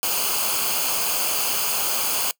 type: noise with comb filter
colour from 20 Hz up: white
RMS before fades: -23 dBFS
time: 0.03-2.31 s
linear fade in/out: 0 ms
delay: 0.53 ms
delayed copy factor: -0.7
effects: noise-tail reverb RT60 0.1 s tail -22 dB re dry